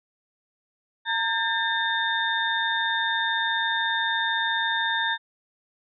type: tone cluster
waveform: sine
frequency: 916 / 1609 / 1795 / 3639 Hz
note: A#5 / G6 / A6 / A#7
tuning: -31 / +45 / +34 / -42 cents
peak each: -28 dBFS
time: 1.05-5.18 s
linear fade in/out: 50 ms
effects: none